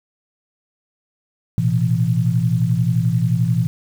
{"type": "tone cluster", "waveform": "sine", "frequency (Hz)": [114.8, 126.2, 168.1], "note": ["A#2", "B2", "E3"], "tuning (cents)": [-26, 38, 34], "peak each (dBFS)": -19, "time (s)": [1.58, 3.67], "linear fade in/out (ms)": 0, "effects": ["7-bit"]}